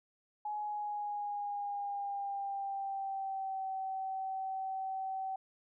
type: tone with pitch glide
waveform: sine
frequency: 840 to 765.8 Hz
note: G#5 to G5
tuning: +19 to -41 cents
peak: -35 dBFS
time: 0.45-5.36 s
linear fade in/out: 5 ms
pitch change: -160 cents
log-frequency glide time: 0.57-3.67 s
effects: none